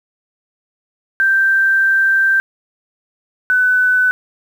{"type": "tone pair in turn", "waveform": "sine", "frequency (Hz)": [1568, 1501.5], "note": ["G6", "F#6"], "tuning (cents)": [0, 25], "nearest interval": "minor second", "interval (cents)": 75, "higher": "first", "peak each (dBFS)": -10, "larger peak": "neither", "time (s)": [[1.2, 2.4], [3.5, 4.11]], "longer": "first", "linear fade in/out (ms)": 0, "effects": ["7-bit"]}